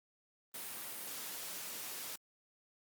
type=noise; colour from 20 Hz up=white; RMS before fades=-44 dBFS; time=0.54-2.16 s; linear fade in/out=5 ms; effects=high-pass 150 Hz 12 dB/octave + Opus 32 kbps